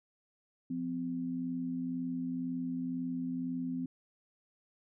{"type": "tone pair together", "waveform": "sine", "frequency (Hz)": [174.61, 256.6], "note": ["F3", "C4"], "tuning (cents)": [0, -34], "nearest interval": "perfect fifth", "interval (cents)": 666, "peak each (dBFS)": [-40, -34], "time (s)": [0.7, 3.86], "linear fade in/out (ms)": 5, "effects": []}